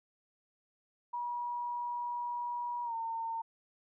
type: tone with pitch glide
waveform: sine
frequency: 963 to 910 Hz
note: B5 to A#5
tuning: -44 to -42 cents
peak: -34 dBFS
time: 1.13-3.42 s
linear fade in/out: 10 ms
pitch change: -98 cents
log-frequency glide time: 2.84-2.94 s
effects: none